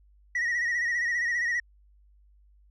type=tone with vibrato; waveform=sine; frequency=1904 Hz; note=A#6; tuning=36 cents sharp; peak=-22 dBFS; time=0.35-1.6 s; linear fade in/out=5 ms; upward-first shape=sine; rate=15 Hz; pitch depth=59 cents each way; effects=tanh soft clip ceiling -24 dBFS + added 50 Hz sine -56 dBFS peak until 2.7 s